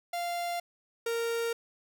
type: tone pair in turn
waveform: 45% pulse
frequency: 695 / 463.6 Hz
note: F5 / A#4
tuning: -9 / -10 cents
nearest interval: perfect fifth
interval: 701 cents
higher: first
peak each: -31 / -29 dBFS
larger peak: second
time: 0.13-0.6 / 1.06-1.53 s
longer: neither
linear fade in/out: 5 ms
effects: none